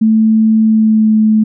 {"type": "tone with pitch glide", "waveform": "sine", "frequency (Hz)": [220, 216.8], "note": ["A3", "A3"], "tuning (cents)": [0, -25], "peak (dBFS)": -6, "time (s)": [0.01, 1.44], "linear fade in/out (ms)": 10, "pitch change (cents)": -25, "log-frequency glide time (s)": [0.62, 1.14], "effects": []}